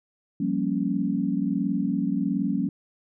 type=chord; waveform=sine; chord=G half-diminished seventh; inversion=third; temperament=equal; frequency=174.61 / 196 / 233.1 / 277.2 Hz; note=F3 / G3 / Bb3 / Db4; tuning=0 / 0 / 0 / 0 cents; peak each=-30 / -27 / -29 / -27 dBFS; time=0.4-2.69 s; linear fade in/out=5 ms; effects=none